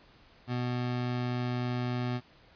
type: tone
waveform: 25% pulse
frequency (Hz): 123.47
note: B2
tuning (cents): 0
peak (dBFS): -26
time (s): 0.47-2.21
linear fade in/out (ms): 50
effects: pink hiss -59 dBFS RMS until 2.55 s + resampled to 11025 Hz

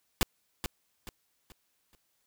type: noise with echo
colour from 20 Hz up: pink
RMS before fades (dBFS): -24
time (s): 0.21-0.23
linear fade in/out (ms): 0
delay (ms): 430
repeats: 4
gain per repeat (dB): -9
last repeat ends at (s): 1.95
effects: white hiss -75 dBFS RMS until 2.26 s

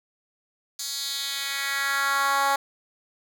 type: tone with high-pass filter sweep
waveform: 10% pulse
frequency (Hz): 277.2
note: C#4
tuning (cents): 0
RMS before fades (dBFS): -26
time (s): 0.79-2.56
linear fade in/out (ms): 5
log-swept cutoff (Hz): 5400 to 800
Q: 2
effects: none

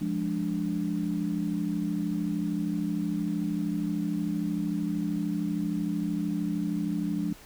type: chord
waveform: sine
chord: D diminished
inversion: first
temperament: equal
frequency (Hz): 174.61 / 207.7 / 293.7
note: F3 / Ab3 / D4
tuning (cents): 0 / 0 / 0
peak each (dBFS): -31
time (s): 0.01-7.33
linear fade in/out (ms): 5
effects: pink hiss -51 dBFS RMS until 7.45 s

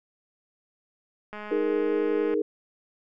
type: click train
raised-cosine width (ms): 0.5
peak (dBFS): -24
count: 213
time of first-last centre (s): 1.33-2.34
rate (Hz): 210
type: chord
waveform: sine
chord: D# suspended fourth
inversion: none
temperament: equal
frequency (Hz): 311.1 / 415.3 / 466.2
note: D#4 / G#4 / A#4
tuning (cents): 0 / 0 / 0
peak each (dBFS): -28 / -26 / -27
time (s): 1.51-2.42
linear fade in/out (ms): 5
effects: none

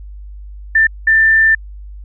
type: tone bursts at uneven times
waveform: sine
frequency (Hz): 1781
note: A6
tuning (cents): +21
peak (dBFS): -7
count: 2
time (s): 0.75-0.87 / 1.07-1.55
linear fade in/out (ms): 5
effects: added 50 Hz sine -29 dBFS peak until 2.04 s

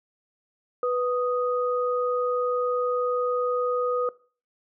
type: tone pair together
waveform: sine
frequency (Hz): 493.9 / 1244.6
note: B4 / D#6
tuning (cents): 0 / 0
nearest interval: octave + major third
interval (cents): 1600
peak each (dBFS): -23 / -28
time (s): 0.83-4.09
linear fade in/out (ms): 2
effects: noise-tail reverb RT60 0.4 s tail -21 dB re dry

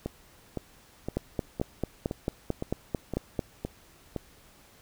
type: two click trains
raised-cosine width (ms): 2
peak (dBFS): -18 / -14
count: 9 / 11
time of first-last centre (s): 0.06-4.163 / 1.17-3.392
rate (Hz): 1.95 / 4.5
effects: pink hiss -57 dBFS RMS until 4.81 s

